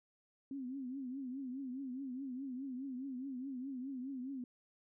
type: tone with vibrato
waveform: sine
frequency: 262.3 Hz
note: C4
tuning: 4 cents sharp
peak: -40 dBFS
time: 0.51-4.44 s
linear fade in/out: 2 ms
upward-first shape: triangle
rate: 4.8 Hz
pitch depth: 130 cents each way
effects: none